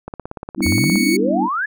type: click train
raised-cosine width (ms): 1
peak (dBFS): -15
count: 16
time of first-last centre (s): 0.08-0.957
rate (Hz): 17.1
type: chord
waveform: sine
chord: E minor seventh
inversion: first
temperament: equal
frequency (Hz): 196 / 246.9 / 293.7 / 329.6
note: G3 / B3 / D4 / E4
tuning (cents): 0 / 0 / 0 / 0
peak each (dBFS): -22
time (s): 0.56-1.49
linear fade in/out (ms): 50
type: tone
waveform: sawtooth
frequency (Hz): 2225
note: C#7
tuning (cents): +6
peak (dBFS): -16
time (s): 0.62-1.17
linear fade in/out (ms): 10
type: exponential sweep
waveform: sine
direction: up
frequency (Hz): 77.78 to 1760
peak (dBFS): -18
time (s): 0.65-1.66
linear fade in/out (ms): 10
effects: none